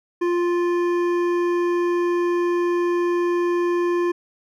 triangle tone with hard clipping, 349.2 Hz, F4, in tune, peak -20 dBFS, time 0.21-4.12 s, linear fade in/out 10 ms, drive 15 dB, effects none

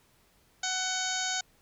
harmonic tone with a mistuned harmonic, 746 Hz, F#5, 14 cents sharp, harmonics 1 / 2 / 3 / 4 / 5 / 6 / 7 / 8 / 9 / 10, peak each -37 / -35 / -41 / -40 / -38 / -39 / -42 / -40 / -35 / -47 dBFS, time 0.63-1.41 s, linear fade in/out 5 ms, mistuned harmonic 4, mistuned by +43 cents, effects pink hiss -65 dBFS RMS until 1.61 s

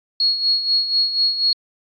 sine tone with tremolo, 4320 Hz, C#8, 45 cents flat, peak -13 dBFS, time 0.2-1.53 s, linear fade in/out 2 ms, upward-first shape sine, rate 4.1 Hz, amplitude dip 65%, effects AAC 64 kbps

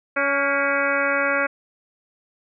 harmonic tone with a mistuned harmonic, 280.5 Hz, C#4, 21 cents sharp, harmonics 1 / 2 / 3 / 4 / 5 / 6 / 7 / 8 / 9, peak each -31 / -24 / -34 / -28 / -24 / -26 / -29 / -28 / -33 dBFS, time 0.16-1.47 s, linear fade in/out 10 ms, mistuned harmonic 6, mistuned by -46 cents, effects none

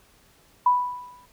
sine tone with exponential decay, 987.8 Hz, B5, in tune, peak -13 dBFS, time 0.66-1.26 s, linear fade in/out 5 ms, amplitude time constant 130 ms, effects pink hiss -58 dBFS RMS until 1.32 s

